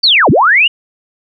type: linear two-way sweep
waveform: sine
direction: down then up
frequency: 4704 to 99.7 to 2959 Hz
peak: -5 dBFS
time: 0.03-0.68 s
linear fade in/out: 10 ms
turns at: 0.3 s
effects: none